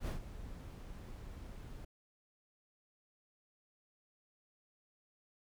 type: noise with ADSR envelope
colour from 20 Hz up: brown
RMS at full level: -35 dBFS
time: 0-1.85 s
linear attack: 72 ms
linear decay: 120 ms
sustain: -13 dB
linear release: 6 ms
effects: none